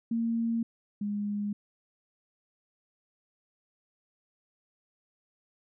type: tone pair in turn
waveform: sine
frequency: 230 / 205.7 Hz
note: A#3 / G#3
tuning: -23 / -16 cents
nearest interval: major second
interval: 193 cents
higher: first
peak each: -26 / -29 dBFS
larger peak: first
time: 0.11-0.63 / 1.01-1.53 s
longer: neither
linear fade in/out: 5 ms
effects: none